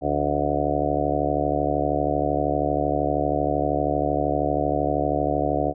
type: harmonic tone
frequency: 72.8 Hz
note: D2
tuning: 15 cents flat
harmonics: 1 / 2 / 4 / 5 / 6 / 7 / 8 / 9 / 10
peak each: -31 / -31 / -27 / -31 / -31 / -30 / -29 / -27 / -27 dBFS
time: 0.01-5.74 s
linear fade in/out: 50 ms
effects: none